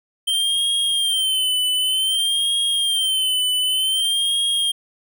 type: tone with vibrato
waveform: square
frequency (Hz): 3127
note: G7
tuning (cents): -5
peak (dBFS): -18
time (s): 0.27-4.72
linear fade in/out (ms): 10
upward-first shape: sine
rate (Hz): 0.54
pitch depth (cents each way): 73
effects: none